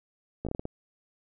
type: slowing click train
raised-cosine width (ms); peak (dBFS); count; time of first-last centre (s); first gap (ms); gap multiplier
2; -20; 7; 0.45-0.654; 16; 1.3
effects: none